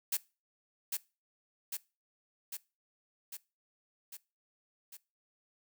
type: noise with echo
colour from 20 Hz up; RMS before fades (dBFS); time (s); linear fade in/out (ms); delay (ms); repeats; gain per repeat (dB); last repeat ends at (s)
blue; -32; 0.12-0.17; 5; 800; 6; -3; 4.97
effects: noise-tail reverb RT60 0.3 s tail -21 dB re dry

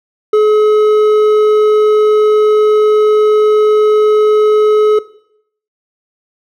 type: tone with hard clipping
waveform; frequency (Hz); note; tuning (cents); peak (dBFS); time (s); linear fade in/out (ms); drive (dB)
triangle; 425.9; G#4; +44; -7; 0.33-4.99; 5; 9
effects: noise-tail reverb RT60 0.7 s tail -18 dB re dry

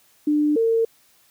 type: tone pair in turn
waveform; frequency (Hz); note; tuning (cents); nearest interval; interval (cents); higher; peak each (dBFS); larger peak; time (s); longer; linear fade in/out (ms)
sine; 298.3 / 454.7; D4 / A#4; +27 / -43; perfect fifth; 730; second; -16; neither; 0.27-0.56 / 0.56-0.85; neither; 5
effects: white hiss -58 dBFS RMS until 1.3 s + high-pass 60 Hz 12 dB/octave

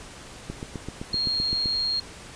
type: click train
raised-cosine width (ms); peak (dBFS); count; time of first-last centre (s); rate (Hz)
3; -19; 10; 0.5-1.658; 7.77
type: tone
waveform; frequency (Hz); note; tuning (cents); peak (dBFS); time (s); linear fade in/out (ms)
sine; 4247; C8; +25; -23; 1.13-2; 5
effects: pink hiss -43 dBFS RMS until 2.35 s + resampled to 22050 Hz

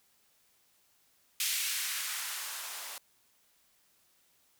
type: noise with band-pass filter sweep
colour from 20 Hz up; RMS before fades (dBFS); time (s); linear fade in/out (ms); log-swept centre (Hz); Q
violet; -36; 1.4-2.98; 2; 2700 to 670; 1.2
effects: white hiss -69 dBFS RMS until 4.59 s

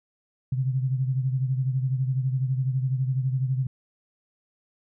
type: beating tone pair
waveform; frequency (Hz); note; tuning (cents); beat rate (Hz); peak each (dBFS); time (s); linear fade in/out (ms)
sine; 129.3 / 141.3; C3 / C#3; -20 / +34; 12; -23 / -30; 0.52-3.67; 5
effects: none

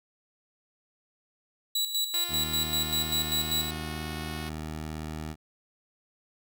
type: tone with tremolo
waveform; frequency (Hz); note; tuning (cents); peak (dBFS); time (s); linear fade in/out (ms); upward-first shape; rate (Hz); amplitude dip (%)
sawtooth; 3921; B7; -13; -22; 1.75-3.71; 5; square; 5.1; 60
type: tone with pitch glide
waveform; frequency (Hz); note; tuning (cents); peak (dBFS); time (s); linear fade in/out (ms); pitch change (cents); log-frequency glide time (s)
5% pulse; 349.2 to 365.5; F4 to F#4; 0 to -21; -27; 2.14-4.49; 0; +79; 2.46-4.02
type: tone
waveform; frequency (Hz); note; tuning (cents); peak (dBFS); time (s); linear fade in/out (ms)
15% pulse; 77.78; D#2; 0; -28; 2.28-5.36; 50
effects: none

